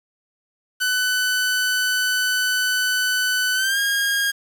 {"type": "tone with pitch glide", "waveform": "sawtooth", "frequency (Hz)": [1500, 1626.3], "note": ["F#6", "G#6"], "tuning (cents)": [23, -37], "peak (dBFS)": -15, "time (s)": [0.8, 4.32], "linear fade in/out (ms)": 20, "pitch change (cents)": 140, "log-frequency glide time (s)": [3.54, 3.79], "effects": ["7-bit"]}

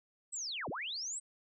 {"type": "linear two-way sweep", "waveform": "sine", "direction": "down then up", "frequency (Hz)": [8220, 94.3, 8220], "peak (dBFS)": -37, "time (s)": [0.32, 1.2], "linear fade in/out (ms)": 20, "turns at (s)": 0.69, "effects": []}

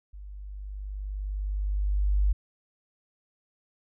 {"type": "tone with level ramp", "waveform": "sine", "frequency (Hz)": 49.75, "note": "G1", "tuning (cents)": 26, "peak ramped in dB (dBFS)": [-40, -19], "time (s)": [0.13, 2.33], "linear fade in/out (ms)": 10, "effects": []}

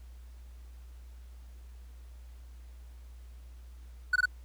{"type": "tone bursts", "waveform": "triangle", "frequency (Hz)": 1480, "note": "F#6", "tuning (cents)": 0, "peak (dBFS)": -20, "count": 3, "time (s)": [4.13, 4.257], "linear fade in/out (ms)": 5, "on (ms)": 29, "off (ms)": 20, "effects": ["added 60 Hz sine -46 dBFS peak until 4.44 s", "pink hiss -65 dBFS RMS until 4.44 s"]}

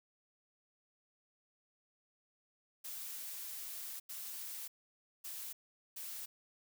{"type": "noise bursts at uneven times", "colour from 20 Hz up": "blue", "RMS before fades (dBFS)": -45, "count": 4, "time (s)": [[2.84, 4], [4.09, 4.68], [5.24, 5.53], [5.96, 6.26]], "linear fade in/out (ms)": 10, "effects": []}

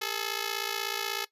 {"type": "ring-modulated tone", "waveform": "5% pulse", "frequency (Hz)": 430.1, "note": "A4", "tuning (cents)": -39, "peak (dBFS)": -16, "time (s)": [0.01, 1.25], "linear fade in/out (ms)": 10, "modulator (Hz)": 28.2, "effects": ["noise-tail reverb RT60 0.1 s tail -17 dB re dry", "resampled to 32000 Hz"]}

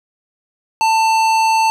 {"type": "tone with hard clipping", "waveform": "sine", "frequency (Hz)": 890, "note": "A5", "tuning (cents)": 20, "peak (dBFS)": -13, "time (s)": [0.81, 1.7], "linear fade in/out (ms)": 0, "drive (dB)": 15, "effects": []}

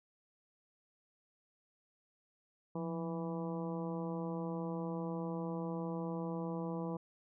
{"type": "harmonic tone with a mistuned harmonic", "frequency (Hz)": 164.81, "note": "E3", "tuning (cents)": 0, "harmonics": [1, 2, 3, 4, 5, 6, 7], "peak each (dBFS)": [-39, -43, -43, -50, -50, -49, -55], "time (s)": [2.75, 6.97], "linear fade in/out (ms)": 5, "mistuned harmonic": 1, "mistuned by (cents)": 83, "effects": []}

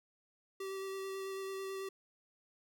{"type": "tone with vibrato", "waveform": "square", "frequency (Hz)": 386.4, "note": "G4", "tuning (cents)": -25, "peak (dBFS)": -40, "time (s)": [0.6, 1.89], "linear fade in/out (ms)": 5, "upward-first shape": "square", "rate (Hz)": 9.1, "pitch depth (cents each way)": 9, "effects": []}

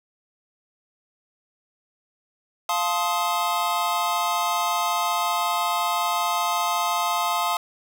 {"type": "chord", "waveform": "square", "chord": "F dominant seventh", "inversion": "none", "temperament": "just", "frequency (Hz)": [698.5, 873.1, 1047.7, 1257.2], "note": ["F5", "A5", "C6", "Eb6"], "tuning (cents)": [0, -14, 2, 18], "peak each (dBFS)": -28, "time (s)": [2.69, 7.57], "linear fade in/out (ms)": 2, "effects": []}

